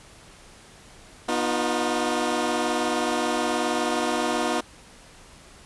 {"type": "tone cluster", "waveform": "15% pulse", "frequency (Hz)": [243.5, 308.9, 355.8], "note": ["B3", "D#4", "F4"], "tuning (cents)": [-24, -12, 32], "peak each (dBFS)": -21, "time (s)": [1.28, 4.61], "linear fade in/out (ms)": 10, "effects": ["pink hiss -49 dBFS RMS until 5.65 s", "resampled to 24000 Hz"]}